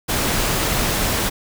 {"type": "noise", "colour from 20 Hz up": "pink", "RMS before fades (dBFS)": -20, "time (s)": [0.08, 1.3], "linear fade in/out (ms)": 20, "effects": []}